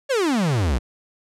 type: exponential sweep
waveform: 45% pulse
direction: down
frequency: 579 to 55.7 Hz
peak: -18 dBFS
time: 0.09-0.79 s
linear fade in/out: 20 ms
effects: low-pass 9000 Hz 12 dB/octave